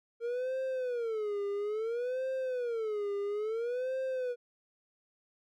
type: tone with vibrato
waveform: triangle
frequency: 460.1 Hz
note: A#4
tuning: 23 cents flat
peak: -29 dBFS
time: 0.2-4.36 s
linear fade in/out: 50 ms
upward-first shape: sine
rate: 0.59 Hz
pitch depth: 230 cents each way
effects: MP3 96 kbps